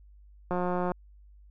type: click train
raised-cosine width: 1 ms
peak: -17 dBFS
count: 74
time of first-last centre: 0.51-0.918 s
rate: 179 Hz
effects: added 50 Hz sine -51 dBFS peak until 1.5 s